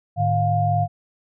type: tone cluster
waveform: sine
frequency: 106.8 / 151.5 / 705 Hz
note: G#2 / D#3 / F5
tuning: +49 / -46 / +16 cents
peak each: -21 / -24 / -20 dBFS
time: 0.16-0.88 s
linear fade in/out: 50 ms
effects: none